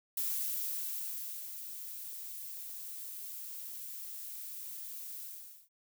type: noise with ADSR envelope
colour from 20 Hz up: violet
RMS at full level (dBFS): -34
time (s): 0.17-5.69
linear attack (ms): 4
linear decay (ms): 1300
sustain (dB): -10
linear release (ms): 470
effects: none